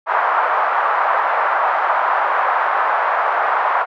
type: band-pass noise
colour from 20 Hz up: white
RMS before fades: -17 dBFS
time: 0.06-3.86 s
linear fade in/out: 50 ms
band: 700 to 1300 Hz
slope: 24 dB/octave
effects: none